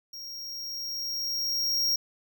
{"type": "tone with level ramp", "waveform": "square", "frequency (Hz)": 5588, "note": "F8", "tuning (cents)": 0, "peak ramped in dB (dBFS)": [-39, -23], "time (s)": [0.13, 1.96], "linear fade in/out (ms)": 5, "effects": []}